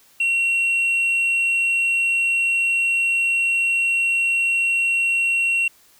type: tone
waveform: sine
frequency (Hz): 2733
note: F7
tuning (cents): -38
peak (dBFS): -14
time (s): 0.2-5.68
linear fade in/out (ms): 5
effects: tanh soft clip ceiling -16 dBFS + white hiss -54 dBFS RMS until 5.99 s